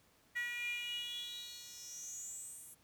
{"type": "tone with high-pass filter sweep", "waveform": "10% pulse", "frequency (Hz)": 481.4, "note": "B4", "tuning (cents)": -44, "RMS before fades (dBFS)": -44, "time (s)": [0.35, 2.75], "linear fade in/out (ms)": 20, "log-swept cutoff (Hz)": [1900, 10000], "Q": 9.1, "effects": ["pink hiss -69 dBFS RMS until 2.83 s", "high-pass 60 Hz 12 dB/octave"]}